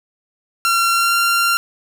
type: tone with pitch glide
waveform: sawtooth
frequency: 1368 to 1381.5 Hz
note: F6 to F6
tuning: -36 to -19 cents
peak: -10 dBFS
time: 0.65-1.57 s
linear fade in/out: 0 ms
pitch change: +17 cents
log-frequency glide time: 0.93-1.15 s
effects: none